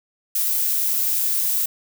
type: noise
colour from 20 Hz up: violet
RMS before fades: -21 dBFS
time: 0.35-1.66 s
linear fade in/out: 5 ms
effects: none